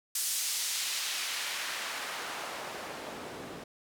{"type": "noise with band-pass filter sweep", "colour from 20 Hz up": "white", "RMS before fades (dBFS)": -36, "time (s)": [0.15, 3.64], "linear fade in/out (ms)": 5, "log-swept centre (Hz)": [8200, 260], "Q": 0.74, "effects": []}